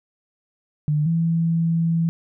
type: tone pair in turn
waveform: sine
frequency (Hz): 150 / 165.7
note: D3 / E3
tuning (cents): +37 / +9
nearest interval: major second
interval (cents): 172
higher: second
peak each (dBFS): -17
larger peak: neither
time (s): 0.88-1.06 / 1.06-2.09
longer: second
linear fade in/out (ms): 0
effects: none